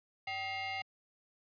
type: ring-modulated tone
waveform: 30% pulse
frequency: 677 Hz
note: E5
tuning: 46 cents sharp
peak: -30 dBFS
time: 0.27-0.82 s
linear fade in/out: 5 ms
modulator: 1450 Hz
effects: high-pass 200 Hz 12 dB/octave + resampled to 11025 Hz